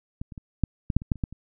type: clicks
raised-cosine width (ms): 5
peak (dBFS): -20 / -28 / -25 / -9 / -13 / -6 / -24 / -10 / -29 / -14 / -28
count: 11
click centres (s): 0.215 / 0.322 / 0.378 / 0.637 / 0.902 / 0.966 / 1.019 / 1.118 / 1.157 / 1.238 / 1.326
effects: none